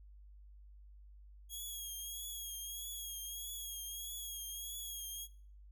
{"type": "tone with vibrato", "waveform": "5% pulse", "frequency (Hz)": 3297, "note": "G#7", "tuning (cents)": -13, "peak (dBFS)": -35, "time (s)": [1.49, 5.28], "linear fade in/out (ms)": 50, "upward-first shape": "triangle", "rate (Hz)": 1.6, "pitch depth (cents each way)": 54, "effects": ["noise-tail reverb RT60 0.5 s tail -21 dB re dry", "added 50 Hz sine -54 dBFS peak until 5.71 s"]}